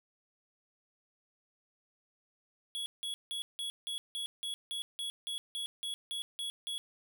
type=tone bursts; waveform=square; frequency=3360 Hz; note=G#7; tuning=19 cents sharp; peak=-36 dBFS; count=15; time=2.75-6.78 s; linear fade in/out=0 ms; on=110 ms; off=170 ms; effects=none